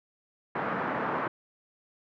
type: band-pass noise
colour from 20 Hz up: white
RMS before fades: -31 dBFS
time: 0.55-1.28 s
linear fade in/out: 5 ms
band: 130 to 1500 Hz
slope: 24 dB/octave
effects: none